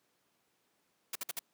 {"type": "noise bursts", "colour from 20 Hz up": "white", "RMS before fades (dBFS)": -37, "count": 4, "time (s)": [1.13, 1.392], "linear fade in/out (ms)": 5, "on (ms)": 25, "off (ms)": 54, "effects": ["pink hiss -75 dBFS RMS until 1.53 s", "high-pass 200 Hz 12 dB/octave"]}